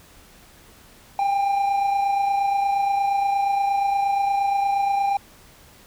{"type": "tone pair together", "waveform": "triangle", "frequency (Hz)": [795.5, 824], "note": ["G5", "G#5"], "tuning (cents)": [25, -14], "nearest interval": "minor second", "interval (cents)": 61, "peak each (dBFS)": [-17, -28], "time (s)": [1.19, 5.17], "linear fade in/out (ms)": 2, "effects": ["pink hiss -50 dBFS RMS until 5.86 s"]}